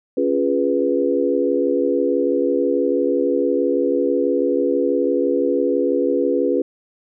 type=chord; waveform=sine; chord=C# dominant seventh; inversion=none; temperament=equal; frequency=277.2 / 349.2 / 415.3 / 493.9 Hz; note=C#4 / E#4 / G#4 / B4; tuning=0 / 0 / 0 / 0 cents; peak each=-21 / -22 / -22 / -20 dBFS; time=0.17-6.62 s; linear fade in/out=5 ms; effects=none